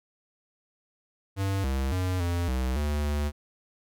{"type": "tone with pitch steps", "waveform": "square", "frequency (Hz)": [97.5, 66.8, 91.9, 86.6, 64, 73.9, 73.4], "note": ["G2", "C2", "F#2", "F2", "C2", "D2", "D2"], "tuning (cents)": [-9, 36, -11, -14, -38, 11, 0], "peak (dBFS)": -26, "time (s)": [1.36, 3.32], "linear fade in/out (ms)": 50, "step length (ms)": 280, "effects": []}